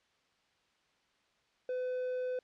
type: tone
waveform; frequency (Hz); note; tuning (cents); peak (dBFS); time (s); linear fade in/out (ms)
triangle; 505; B4; +39; -31; 1.69-2.39; 2
effects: white hiss -72 dBFS RMS until 2.43 s + low-pass 4000 Hz 12 dB/octave